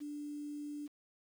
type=tone with quantisation; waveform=sine; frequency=293.7 Hz; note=D4; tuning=in tune; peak=-40 dBFS; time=0-0.88 s; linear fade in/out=20 ms; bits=10; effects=none